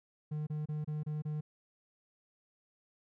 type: tone bursts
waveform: triangle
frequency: 151.7 Hz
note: D#3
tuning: 44 cents flat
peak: -32 dBFS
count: 6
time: 0.31-1.41 s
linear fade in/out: 10 ms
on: 160 ms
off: 28 ms
effects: none